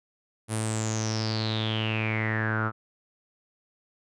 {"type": "tone with low-pass filter sweep", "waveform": "sawtooth", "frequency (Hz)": 110, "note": "A2", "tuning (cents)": 0, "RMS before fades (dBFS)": -28, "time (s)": [0.48, 2.72], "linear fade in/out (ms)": 50, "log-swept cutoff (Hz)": [10000, 1300], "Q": 9.7, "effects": []}